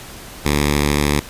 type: tone with notch filter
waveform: 5% pulse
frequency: 73 Hz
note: D2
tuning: 10 cents flat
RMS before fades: -17 dBFS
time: 0.45-1.2 s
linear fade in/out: 5 ms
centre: 650 Hz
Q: 0.93
effects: pink hiss -36 dBFS RMS until 1.29 s + resampled to 32000 Hz